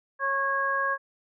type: harmonic tone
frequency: 548 Hz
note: C#5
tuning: 20 cents flat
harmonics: 1 / 2 / 3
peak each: -33 / -27 / -27 dBFS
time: 0.19-0.98 s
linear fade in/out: 50 ms
effects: none